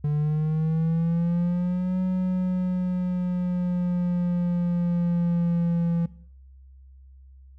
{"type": "linear two-way sweep", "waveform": "triangle", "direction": "up then down", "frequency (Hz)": [146.83, 185.2, 168.8], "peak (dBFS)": -19, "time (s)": [0.04, 6.06], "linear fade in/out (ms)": 5, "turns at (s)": 2, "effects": ["noise-tail reverb RT60 0.6 s tail -19 dB re dry", "added 66 Hz sine -46 dBFS peak until 7.58 s"]}